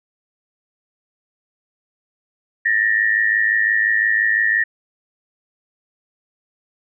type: tone pair together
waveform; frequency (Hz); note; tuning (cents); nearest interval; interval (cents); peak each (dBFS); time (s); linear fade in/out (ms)
sine; 1779.2 / 1885; A6 / A#6; +19 / +19; minor second; 100; -17; 2.65-4.64; 10
effects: none